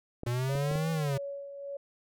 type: clicks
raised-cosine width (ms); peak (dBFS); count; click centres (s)
2; -25; 5; 0.234 / 0.267 / 0.553 / 0.713 / 0.756
type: linear two-way sweep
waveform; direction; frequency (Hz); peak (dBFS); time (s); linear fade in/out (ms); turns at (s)
square; up then down; 117.5 to 164.81 to 132.1; -29; 0.26-1.18; 10; 0.91
type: tone with tremolo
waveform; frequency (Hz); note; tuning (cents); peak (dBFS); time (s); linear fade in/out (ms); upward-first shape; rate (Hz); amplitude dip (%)
sine; 561; C#5; +21; -34; 0.49-1.77; 5; sine; 1.7; 55
effects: none